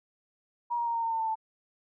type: tone with pitch steps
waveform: sine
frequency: 953 / 942.6 / 932.3 / 922.1 / 912.1 / 902.1 / 892.3 / 882.5 Hz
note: A#5 / A#5 / A#5 / A#5 / A#5 / A5 / A5 / A5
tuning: +38 / +19 / 0 / -19 / -38 / +43 / +24 / +5 cents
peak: -27 dBFS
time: 0.7-1.356 s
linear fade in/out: 20 ms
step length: 82 ms
effects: none